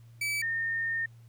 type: tone pair in turn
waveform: 40% pulse / sine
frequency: 2300 / 1825.5 Hz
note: D7 / A#6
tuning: -37 / -37 cents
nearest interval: major third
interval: 400 cents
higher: first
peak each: -28 dBFS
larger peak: neither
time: 0.21-0.42 / 0.42-1.06 s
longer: second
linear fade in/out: 5 ms
effects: added 116 Hz sine -50 dBFS peak until 1.28 s + pink hiss -68 dBFS RMS until 1.28 s